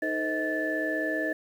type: tone cluster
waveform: sine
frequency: 312.1 / 442.1 / 517 / 633 / 1747 Hz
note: D#4 / A4 / C5 / D#5 / A6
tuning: +5 / +8 / -21 / +30 / -13 cents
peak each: -31 / -38 / -36 / -32 / -30 dBFS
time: 0.02-1.33 s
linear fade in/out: 5 ms
effects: tanh soft clip ceiling -16 dBFS + 9-bit